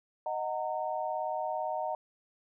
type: chord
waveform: sine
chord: D# minor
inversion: none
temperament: equal with one note detuned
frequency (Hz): 622.3 / 740 / 919.5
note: D#5 / F#5 / A#5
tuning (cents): 0 / 0 / -24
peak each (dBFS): -35 / -35 / -36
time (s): 0.26-1.95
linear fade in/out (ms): 2
effects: none